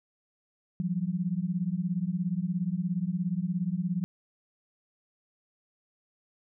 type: beating tone pair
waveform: sine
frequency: 170 / 187 Hz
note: F3 / F#3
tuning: -46 / +19 cents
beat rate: 17 Hz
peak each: -30 dBFS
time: 0.8-4.04 s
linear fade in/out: 0 ms
effects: none